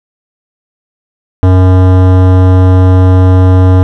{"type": "tone with hard clipping", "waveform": "sine", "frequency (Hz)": 92.5, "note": "F#2", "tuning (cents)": 0, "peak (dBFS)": -4, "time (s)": [1.43, 3.83], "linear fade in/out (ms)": 0, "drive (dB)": 18, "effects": []}